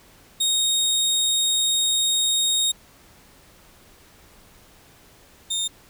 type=tone pair in turn; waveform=25% pulse; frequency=3729 / 3648 Hz; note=A#7 / A#7; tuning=0 / -38 cents; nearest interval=unison; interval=38 cents; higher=first; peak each=-15 / -19 dBFS; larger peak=first; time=0.4-2.72 / 5.5-5.68 s; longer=first; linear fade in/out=10 ms; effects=pink hiss -52 dBFS RMS until 5.89 s